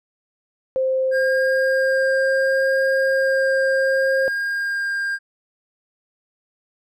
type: tone with pitch glide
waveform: sine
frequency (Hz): 523.3 to 534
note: C5 to C5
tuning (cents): 0 to +35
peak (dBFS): -17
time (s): 0.76-4.28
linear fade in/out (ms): 0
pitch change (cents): +35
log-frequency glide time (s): 1.39-2.3
type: tone with vibrato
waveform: triangle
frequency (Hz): 1610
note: G6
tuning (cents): +46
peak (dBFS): -19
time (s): 1.11-5.19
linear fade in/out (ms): 50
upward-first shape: sine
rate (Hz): 0.7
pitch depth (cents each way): 8
effects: none